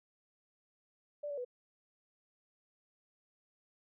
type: tone with pitch steps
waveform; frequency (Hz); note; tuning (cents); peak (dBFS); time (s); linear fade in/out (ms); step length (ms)
sine; 586 / 573 / 493.9; D5 / D5 / B4; -4 / -43 / 0; -37; 1.23-1.449; 10; 73
effects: none